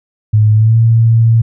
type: tone with pitch glide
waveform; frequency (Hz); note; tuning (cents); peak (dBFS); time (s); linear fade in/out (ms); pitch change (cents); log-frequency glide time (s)
sine; 107.2 to 114.23; A2 to A#2; -45 to -35; -5; 0.33-1.42; 10; +110; 0.53-0.78
effects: none